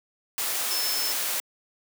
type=tone in noise; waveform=sine; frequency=5274 Hz; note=E8; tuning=in tune; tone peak=-28 dBFS; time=0.71-1.12 s; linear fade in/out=0 ms; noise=white; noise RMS=-28 dBFS; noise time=0.38-1.4 s; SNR=-3 dB; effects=high-pass 400 Hz 12 dB/octave